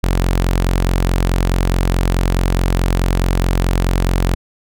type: tone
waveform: sawtooth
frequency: 44.69 Hz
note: F1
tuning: 41 cents sharp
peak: -9 dBFS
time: 0.03-4.35 s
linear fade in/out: 10 ms
effects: none